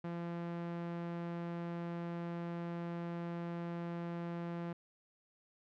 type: tone with low-pass filter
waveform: sawtooth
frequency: 171 Hz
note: F3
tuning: 36 cents flat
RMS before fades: -41 dBFS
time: 0.04-4.73 s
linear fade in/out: 5 ms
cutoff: 2000 Hz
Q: 0.57
effects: none